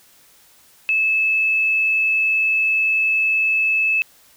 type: tone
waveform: sine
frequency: 2609 Hz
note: E7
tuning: 18 cents flat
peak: -15 dBFS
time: 0.89-4.02 s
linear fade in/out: 0 ms
effects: white hiss -52 dBFS RMS until 4.36 s